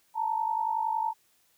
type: tone pair together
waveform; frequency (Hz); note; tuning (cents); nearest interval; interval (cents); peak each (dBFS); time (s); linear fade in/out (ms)
sine; 880 / 930.8; A5 / A#5; 0 / -3; minor second; 97; -28 / -30; 0.14-1.14; 50
effects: white hiss -67 dBFS RMS until 1.57 s